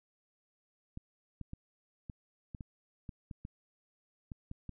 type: clicks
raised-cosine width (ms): 5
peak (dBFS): -30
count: 12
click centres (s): 0.974 / 1.413 / 1.534 / 2.098 / 2.548 / 2.608 / 3.092 / 3.312 / 3.451 / 4.318 / 4.514 / 4.693
effects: none